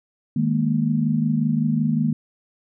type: chord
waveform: sine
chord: D# suspended fourth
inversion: none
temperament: equal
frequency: 155.56 / 207.7 / 233.1 Hz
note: D#3 / G#3 / A#3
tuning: 0 / 0 / 0 cents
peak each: -22 / -24 / -21 dBFS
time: 0.36-2.13 s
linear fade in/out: 5 ms
effects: none